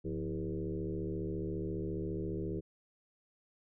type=tone with frequency modulation; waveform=sine; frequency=250 Hz; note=B3; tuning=21 cents sharp; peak=-34 dBFS; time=0.04-2.61 s; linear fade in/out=20 ms; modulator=74.6 Hz; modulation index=2.6; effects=none